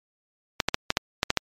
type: clicks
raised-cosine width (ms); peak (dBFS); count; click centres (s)
0.2; -3; 8; 0.602 / 0.686 / 0.744 / 0.904 / 0.971 / 1.231 / 1.304 / 1.373
effects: MP3 64 kbps